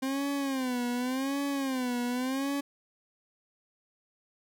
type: tone with vibrato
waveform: 40% pulse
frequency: 261.6 Hz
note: C4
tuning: in tune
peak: -28 dBFS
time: 0.02-2.61 s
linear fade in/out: 10 ms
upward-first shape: sine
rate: 0.88 Hz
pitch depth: 130 cents each way
effects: none